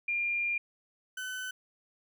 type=tone pair in turn; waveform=sine / 35% pulse; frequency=2400 / 1511.9 Hz; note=D7 / F#6; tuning=+37 / +37 cents; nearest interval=minor sixth; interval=800 cents; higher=first; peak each=-28 / -34 dBFS; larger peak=first; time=0.08-0.58 / 1.17-1.51 s; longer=first; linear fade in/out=5 ms; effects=none